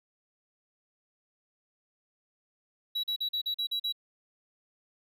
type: tone bursts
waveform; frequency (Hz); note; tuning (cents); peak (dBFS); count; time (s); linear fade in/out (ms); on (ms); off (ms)
triangle; 3900; B7; -23; -27; 8; 2.95-3.925; 10; 86; 41
effects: none